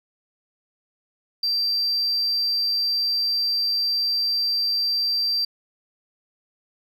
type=tone; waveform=sine; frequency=4699 Hz; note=D8; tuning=in tune; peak=-18 dBFS; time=1.43-5.45 s; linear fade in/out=5 ms; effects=tanh soft clip ceiling -18 dBFS + 10-bit